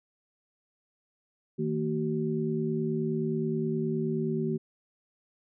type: tone cluster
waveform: sine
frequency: 158.6 / 228.1 / 378.1 Hz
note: D#3 / A#3 / F#4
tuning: +33 / -37 / +38 cents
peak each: -31 dBFS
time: 1.58-4.58 s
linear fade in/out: 20 ms
effects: none